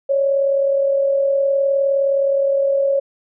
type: tone pair together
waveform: sine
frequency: 551 / 590.4 Hz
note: C#5 / D5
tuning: -11 / +9 cents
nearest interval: minor second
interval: 120 cents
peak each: -14 / -26 dBFS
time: 0.09-3 s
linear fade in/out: 10 ms
effects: none